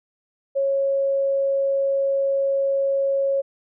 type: tone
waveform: sine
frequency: 549 Hz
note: C#5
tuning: 17 cents flat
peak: -18 dBFS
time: 0.55-3.42 s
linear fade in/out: 20 ms
effects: none